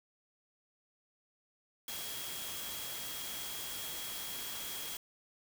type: tone in noise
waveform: sine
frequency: 3285 Hz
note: G#7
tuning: 20 cents flat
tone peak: -47 dBFS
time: 1.88-4.97 s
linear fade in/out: 2 ms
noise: white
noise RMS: -42 dBFS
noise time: 1.88-4.97 s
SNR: -8 dB
effects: none